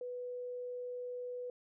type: tone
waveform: sine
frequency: 493.9 Hz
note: B4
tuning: in tune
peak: -39 dBFS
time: 0.01-1.5 s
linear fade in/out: 2 ms
effects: none